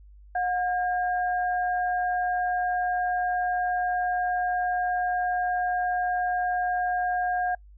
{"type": "tone pair together", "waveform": "sine", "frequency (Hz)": [723.4, 1615], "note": ["F#5", "G#6"], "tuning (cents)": [-39, -49], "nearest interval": "octave + major second", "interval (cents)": 1390, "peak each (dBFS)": [-24, -31], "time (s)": [0.35, 7.55], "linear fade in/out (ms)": 5, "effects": ["noise-tail reverb RT60 0.1 s tail -26 dB re dry", "added 50 Hz sine -47 dBFS peak until 7.77 s"]}